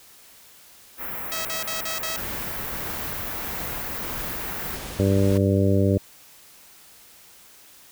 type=band-stop noise; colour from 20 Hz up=white; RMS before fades=-32 dBFS; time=0.97-4.79 s; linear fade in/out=50 ms; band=2100 to 14000 Hz; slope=24 dB/octave
type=tone bursts; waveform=5% pulse; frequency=646 Hz; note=E5; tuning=35 cents flat; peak=-17 dBFS; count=5; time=1.32-2.162 s; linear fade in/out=0 ms; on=130 ms; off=48 ms
type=noise with tremolo; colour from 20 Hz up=pink; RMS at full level=-35 dBFS; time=2.17-5.38 s; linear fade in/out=10 ms; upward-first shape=sine; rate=1.6 Hz; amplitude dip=25%
type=harmonic tone; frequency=98 Hz; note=G2; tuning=in tune; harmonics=1 / 2 / 3 / 4 / 5 / 6; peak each=-20 / -23 / -25 / -26 / -27 / -28 dBFS; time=4.99-5.98 s; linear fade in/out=5 ms
effects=white hiss -50 dBFS RMS until 7.91 s